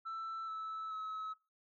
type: tone with pitch steps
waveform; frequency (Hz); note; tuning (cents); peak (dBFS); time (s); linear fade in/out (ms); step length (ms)
sine; 1329 / 1308.4 / 1288.2; E6 / E6 / E6; +14 / -13 / -40; -37; 0.05-1.34; 20; 430
effects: noise-tail reverb RT60 0.3 s tail -20 dB re dry + tanh soft clip ceiling -38 dBFS